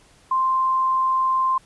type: tone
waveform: sine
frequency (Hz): 1046.5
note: C6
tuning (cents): 0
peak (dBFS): -17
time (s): 0.31-1.58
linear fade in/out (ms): 5
effects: pink hiss -54 dBFS RMS until 1.65 s + resampled to 24000 Hz